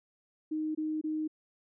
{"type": "tone bursts", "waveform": "sine", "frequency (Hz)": 310.4, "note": "D#4", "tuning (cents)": -4, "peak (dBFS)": -30, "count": 3, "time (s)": [0.51, 1.278], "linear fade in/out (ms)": 10, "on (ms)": 240, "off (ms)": 24, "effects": []}